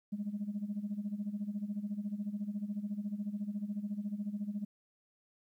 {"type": "tone with tremolo", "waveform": "sine", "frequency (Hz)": 206.1, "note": "G#3", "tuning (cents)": -13, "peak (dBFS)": -31, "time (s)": [0.12, 4.65], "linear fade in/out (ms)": 10, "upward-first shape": "sine", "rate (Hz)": 14, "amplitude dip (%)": 80, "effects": ["tanh soft clip ceiling -29 dBFS", "12-bit"]}